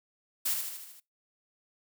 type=noise with echo; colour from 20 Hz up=blue; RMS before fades=-29 dBFS; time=0.45-0.54 s; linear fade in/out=10 ms; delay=77 ms; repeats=6; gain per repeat=-4 dB; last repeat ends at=1.002 s; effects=noise-tail reverb RT60 0.2 s tail -22 dB re dry